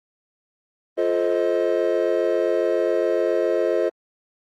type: chord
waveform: triangle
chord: F dominant seventh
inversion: none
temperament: just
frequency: 349.2 / 436.5 / 523.8 / 628.6 Hz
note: F4 / A4 / C5 / Eb5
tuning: 0 / -14 / +2 / +18 cents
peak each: -22 dBFS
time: 0.97-3.9 s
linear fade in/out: 20 ms
effects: Opus 24 kbps